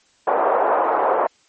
pink band-pass noise, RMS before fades -18 dBFS, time 0.27-1.27 s, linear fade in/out 5 ms, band 490 to 1100 Hz, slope 24 dB/octave, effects white hiss -58 dBFS RMS until 1.48 s + MP3 32 kbps

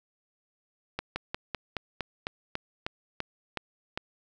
slowing click train, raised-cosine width 0.3 ms, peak -15 dBFS, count 12, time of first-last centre 0.99-3.975 s, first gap 170 ms, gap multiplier 1.09, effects none

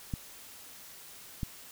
clicks, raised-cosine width 5 ms, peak -20 dBFS, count 2, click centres 0.138 / 1.432 s, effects white hiss -50 dBFS RMS until 1.71 s

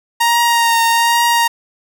sawtooth tone with vibrato, 932.3 Hz, A#5, in tune, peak -7 dBFS, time 0.2-1.48 s, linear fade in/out 10 ms, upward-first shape triangle, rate 1.2 Hz, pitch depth 24 cents each way, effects none

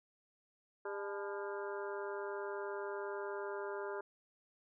harmonic tone with a mistuned harmonic, 201.3 Hz, G3, 46 cents sharp, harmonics 2 / 3 / 4 / 5 / 6 / 7 / 8, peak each -41 / -47 / -49 / -49 / -53 / -49 / -53 dBFS, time 0.85-4.01 s, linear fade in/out 5 ms, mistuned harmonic 4, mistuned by +130 cents, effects none

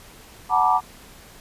sine chord, B minor seventh, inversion second, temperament equal with one note detuned, 740 / 880 / 964.1 / 1174.7 Hz, F#5 / A5 / B5 / D6, 0 / 0 / -42 / 0 cents, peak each -21 dBFS, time 0.49-0.81 s, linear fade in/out 50 ms, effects pink hiss -46 dBFS RMS until 1.4 s + resampled to 32000 Hz

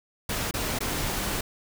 pink noise with dropouts, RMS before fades -29 dBFS, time 0.29-1.41 s, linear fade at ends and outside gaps 5 ms, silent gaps 0.511-0.539 / 0.789-0.805 s, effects none

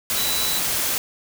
sine tone in noise, 3951 Hz, B7, in tune, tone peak -26 dBFS, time 0.17-0.59 s, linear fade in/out 0 ms, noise white, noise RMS -23 dBFS, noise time 0.1-0.98 s, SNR -6 dB, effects none

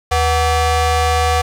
30% pulse ring-modulated tone, 410 Hz, G#4, 22 cents flat, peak -7 dBFS, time 0.11-1.42 s, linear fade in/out 10 ms, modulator 332 Hz, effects low-pass 10000 Hz 12 dB/octave + 7-bit

